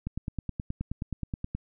click train, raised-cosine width 5 ms, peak -19 dBFS, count 15, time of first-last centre 0.07-1.55 s, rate 9.46 Hz, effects none

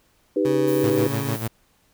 sine chord, Eb augmented, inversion none, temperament equal, 311.1 / 392 / 493.9 Hz, Eb4 / G4 / B4, 0 / 0 / 0 cents, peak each -22 / -22 / -23 dBFS, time 0.36-1.07 s, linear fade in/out 5 ms
20% pulse tone with pitch glide, 138.1 to 139.14 Hz, C#3 to C#3, -6 to +7 cents, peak -21 dBFS, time 0.45-1.36 s, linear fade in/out 2 ms, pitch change +13 cents, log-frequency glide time 0.71-0.96 s
violet noise, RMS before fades -36 dBFS, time 0.67-1.48 s, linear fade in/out 10 ms
sawtooth tone with tremolo, 112.4 Hz, A2, 37 cents sharp, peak -19 dBFS, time 0.83-1.48 s, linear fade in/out 10 ms, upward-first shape sine, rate 6.7 Hz, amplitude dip 70%
effects pink hiss -62 dBFS RMS until 1.93 s

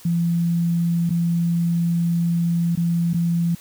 sine tone with dropouts, 170 Hz, F3, 46 cents flat, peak -17 dBFS, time 0.05-3.55 s, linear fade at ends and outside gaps 5 ms, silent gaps 1.095-1.104 / 2.754-2.773 / 3.134-3.143 s, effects white hiss -46 dBFS RMS until 3.6 s

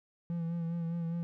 triangle tone with vibrato, 168.2 Hz, E3, 35 cents sharp, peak -30 dBFS, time 0.3-1.23 s, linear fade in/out 0 ms, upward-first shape sine, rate 4.9 Hz, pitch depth 33 cents each way, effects none

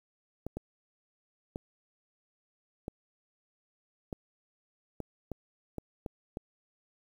clicks, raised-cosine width 2 ms, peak -23 dBFS, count 10, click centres 0.466 / 0.57 / 1.559 / 2.881 / 4.128 / 5.003 / 5.317 / 5.783 / 6.062 / 6.371 s, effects 9-bit

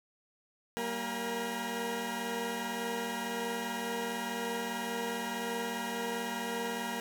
20% pulse tone cluster, 192.5 / 234 / 466.1 / 810 / 957 Hz, G3 / A#3 / A#4 / G#5 / A#5, -31 / +7 / 0 / -43 / +45 cents, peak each -38 / -33 / -36 / -38 / -35 dBFS, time 0.77-7 s, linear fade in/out 0 ms, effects none

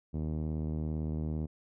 5% pulse tone with low-pass filter, 77.8 Hz, D#2, in tune, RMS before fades -34 dBFS, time 0.13-1.47 s, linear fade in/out 20 ms, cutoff 190 Hz, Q 0.81, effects none

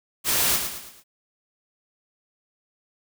white noise with echo, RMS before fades -22 dBFS, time 0.24-0.6 s, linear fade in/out 50 ms, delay 110 ms, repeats 4, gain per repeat -7 dB, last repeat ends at 1.04 s, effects none

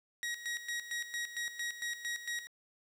sawtooth tone with tremolo, 1898 Hz, A#6, 31 cents sharp, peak -31 dBFS, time 0.23-2.47 s, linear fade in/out 0 ms, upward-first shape square, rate 4.4 Hz, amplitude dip 70%, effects low-pass 10000 Hz 12 dB/octave + 10-bit

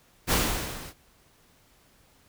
pink noise with level ramp, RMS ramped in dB -20 to -44 dBFS, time 0.27-0.94 s, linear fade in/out 50 ms, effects pink hiss -61 dBFS RMS until 2.28 s

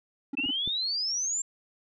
triangle tone bursts, 277.2 Hz, C#4, in tune, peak -28 dBFS, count 4, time 0.33-0.509 s, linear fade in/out 5 ms, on 23 ms, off 29 ms
sine exponential sweep, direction up, 2616 to 7459 Hz, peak -27 dBFS, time 0.37-1.42 s, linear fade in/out 5 ms
clicks, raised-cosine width 3 ms, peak -32 / -26 dBFS, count 2, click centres 0.461 / 0.676 s
effects none

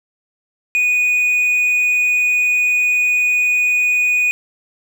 triangle tone, 2473 Hz, D#7, 11 cents flat, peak -11 dBFS, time 0.75-4.31 s, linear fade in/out 0 ms, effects none

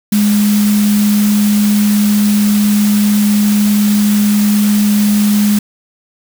sine tone in noise, 207.7 Hz, G#3, in tune, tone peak -8 dBFS, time 0.12-5.59 s, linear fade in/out 5 ms, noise white, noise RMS -22 dBFS, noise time 0.12-5.59 s, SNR +11 dB, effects none

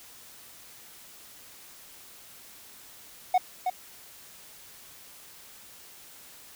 triangle tone with echo, 735 Hz, F#5, 12 cents flat, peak -16 dBFS, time 3.34-3.38 s, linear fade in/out 5 ms, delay 320 ms, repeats 1, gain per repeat -6 dB, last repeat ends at 3.7 s, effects white hiss -50 dBFS RMS until 6.55 s

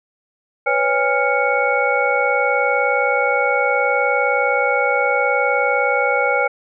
sine tone cluster, 499.7 / 559 / 816 / 1398 / 2221 Hz, B4 / C#5 / G#5 / F6 / C#7, +20 / +14 / -31 / +1 / +3 cents, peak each -21 dBFS, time 0.66-6.48 s, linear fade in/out 10 ms, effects none

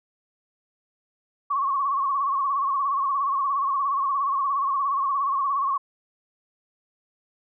sine tone with vibrato, 1104 Hz, C#6, 7 cents flat, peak -21 dBFS, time 1.5-5.78 s, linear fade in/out 10 ms, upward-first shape sine, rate 17 Hz, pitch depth 76 cents each way, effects none

